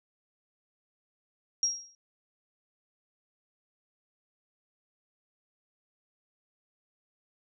sine tone with exponential decay, 5620 Hz, F8, 10 cents sharp, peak -21 dBFS, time 1.63-1.95 s, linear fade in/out 1 ms, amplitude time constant 69 ms, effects none

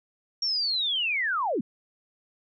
sine linear sweep, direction down, 5600 to 185 Hz, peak -24 dBFS, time 0.42-1.61 s, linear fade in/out 5 ms, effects none

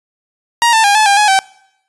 sawtooth tone with pitch steps, 941 / 890 / 810 / 863 / 802 / 839 / 772 Hz, A#5 / A5 / G#5 / A5 / G5 / G#5 / G5, +16 / +20 / -43 / -34 / +39 / +17 / -27 cents, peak -4 dBFS, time 0.62-1.39 s, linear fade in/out 0 ms, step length 110 ms, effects noise-tail reverb RT60 0.8 s tail -24 dB re dry + resampled to 24000 Hz

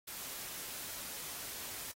white noise, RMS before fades -44 dBFS, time 0.07-1.92 s, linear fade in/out 10 ms, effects AAC 48 kbps

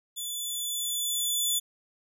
15% pulse tone with level ramp, 3471 Hz, A7, 24 cents flat, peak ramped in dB -26 to -17 dBFS, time 0.16-1.6 s, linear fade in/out 20 ms, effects none

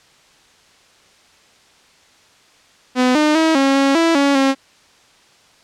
sawtooth tone with pitch steps, 252.2 / 303.2 / 320.8 / 272.6 / 274.6 / 331 / 280.6 / 270.1 Hz, B3 / D#4 / E4 / C#4 / C#4 / E4 / C#4 / C#4, +36 / -45 / -47 / -29 / -16 / +7 / +21 / -45 cents, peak -8 dBFS, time 2.95-4.55 s, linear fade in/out 50 ms, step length 200 ms, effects white hiss -51 dBFS RMS until 5.63 s + low-pass 6000 Hz 12 dB/octave

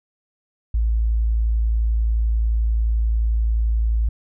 sine tone, 55.7 Hz, A1, 22 cents sharp, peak -16 dBFS, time 0.74-4.09 s, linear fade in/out 5 ms, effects none

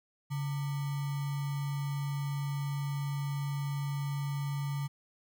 sine tone with sample-and-hold, 141.4 Hz, C#3, 35 cents sharp, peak -31 dBFS, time 0.3-4.88 s, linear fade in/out 20 ms, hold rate 1050 Hz, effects none

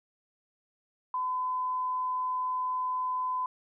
sine tone, 1013 Hz, B5, 44 cents sharp, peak -28 dBFS, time 1.14-3.46 s, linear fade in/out 2 ms, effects none

